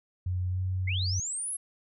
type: tone with pitch glide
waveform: sine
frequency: 90.9 to 92.92 Hz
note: F#2 to F#2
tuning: -30 to +8 cents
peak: -27 dBFS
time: 0.26-1.2 s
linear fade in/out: 5 ms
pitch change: +38 cents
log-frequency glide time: 0.48-0.61 s
type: linear sweep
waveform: sine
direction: up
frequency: 1975.5 to 11175 Hz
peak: -31 dBFS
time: 0.87-1.57 s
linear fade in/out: 10 ms
effects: none